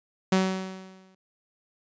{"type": "tone with exponential decay", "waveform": "sawtooth", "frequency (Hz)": 188.6, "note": "F#3", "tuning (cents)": 33, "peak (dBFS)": -14, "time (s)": [0.32, 1.15], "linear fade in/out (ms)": 5, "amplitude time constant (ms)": 180, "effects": ["resampled to 16000 Hz"]}